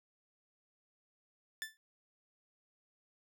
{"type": "tone with exponential decay", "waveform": "sawtooth", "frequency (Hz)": 1760, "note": "A6", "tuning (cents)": 0, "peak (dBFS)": -32, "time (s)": [1.62, 1.77], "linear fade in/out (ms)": 0, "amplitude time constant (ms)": 31, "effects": []}